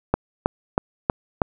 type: click train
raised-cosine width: 1 ms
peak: -3 dBFS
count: 5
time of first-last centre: 0.14-1.418 s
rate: 3.13 Hz
effects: none